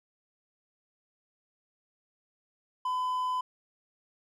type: tone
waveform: triangle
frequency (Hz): 1009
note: B5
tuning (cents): +37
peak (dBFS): -26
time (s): 2.85-3.41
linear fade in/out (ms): 5
effects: none